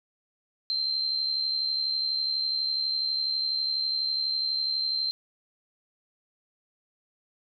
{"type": "tone with amplitude modulation", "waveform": "sine", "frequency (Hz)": 4130, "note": "C8", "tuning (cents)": -23, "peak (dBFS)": -23, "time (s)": [0.7, 5.11], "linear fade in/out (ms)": 0, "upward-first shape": "sine", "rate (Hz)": 72.1, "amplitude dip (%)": 50, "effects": []}